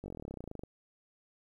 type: slowing click train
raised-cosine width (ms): 2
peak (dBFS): -29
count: 21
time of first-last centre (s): 0.04-0.636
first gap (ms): 20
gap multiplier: 1.04
effects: 11-bit